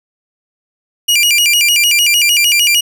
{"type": "tone with vibrato", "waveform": "sawtooth", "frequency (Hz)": 2619, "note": "E7", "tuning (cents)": -12, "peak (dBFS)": -5, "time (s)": [1.08, 2.81], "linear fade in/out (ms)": 10, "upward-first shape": "square", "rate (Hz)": 6.6, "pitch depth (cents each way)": 170, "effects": []}